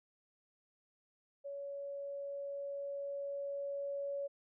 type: tone with level ramp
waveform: sine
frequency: 562 Hz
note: C#5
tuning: 24 cents sharp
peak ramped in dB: -41 to -36 dBFS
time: 1.44-4.28 s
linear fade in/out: 20 ms
effects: none